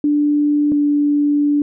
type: tone pair in turn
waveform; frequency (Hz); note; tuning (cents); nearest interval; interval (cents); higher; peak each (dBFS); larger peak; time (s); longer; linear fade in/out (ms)
sine; 293.9 / 291.4; D4 / D4; +1 / -13; unison; 14; first; -12; neither; 0.04-0.72 / 0.72-1.62; second; 2
effects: none